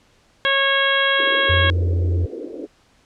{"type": "harmonic tone", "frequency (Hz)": 548, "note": "C#5", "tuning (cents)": -20, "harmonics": [1, 2, 3, 4, 5, 6, 7], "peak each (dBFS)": [-23, -24, -19, -25, -28, -21, -33], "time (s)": [0.45, 1.7], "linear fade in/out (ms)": 0}
{"type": "band-pass noise", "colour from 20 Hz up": "white", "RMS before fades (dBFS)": -32, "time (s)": [1.18, 2.67], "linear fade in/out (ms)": 20, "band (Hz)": [280, 490], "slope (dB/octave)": 48}
{"type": "tone", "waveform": "sine", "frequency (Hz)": 87.31, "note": "F2", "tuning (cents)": 0, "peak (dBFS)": -16, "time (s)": [1.49, 2.26], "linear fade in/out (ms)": 10}
{"effects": ["pink hiss -57 dBFS RMS until 3.05 s", "low-pass 7000 Hz 12 dB/octave"]}